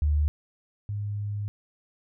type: tone pair in turn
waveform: sine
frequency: 74.4 / 103.09 Hz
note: D2 / G#2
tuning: +23 / -12 cents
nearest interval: tritone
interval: 565 cents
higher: second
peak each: -20 / -28 dBFS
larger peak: first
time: 0.02-0.28 / 0.89-1.48 s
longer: second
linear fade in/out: 0 ms
effects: none